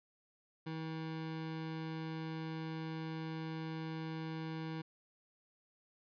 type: tone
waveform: 25% pulse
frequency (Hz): 160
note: D#3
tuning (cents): +49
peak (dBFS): -36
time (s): 0.66-4.82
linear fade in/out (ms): 10
effects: resampled to 11025 Hz